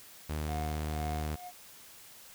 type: tone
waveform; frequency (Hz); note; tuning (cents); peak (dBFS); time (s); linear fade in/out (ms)
sawtooth; 76.5; D#2; -29; -29; 0.29-1.36; 10
type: tone with tremolo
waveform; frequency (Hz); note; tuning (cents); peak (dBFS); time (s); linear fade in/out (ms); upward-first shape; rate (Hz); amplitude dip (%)
triangle; 720; F#5; -47; -35; 0.46-1.52; 50; sine; 2; 80
effects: white hiss -53 dBFS RMS until 2.34 s